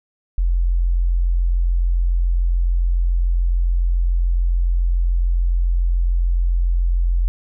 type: tone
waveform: sine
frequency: 43.52 Hz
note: F1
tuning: 5 cents flat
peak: -14 dBFS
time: 0.38-7.28 s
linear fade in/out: 0 ms
effects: none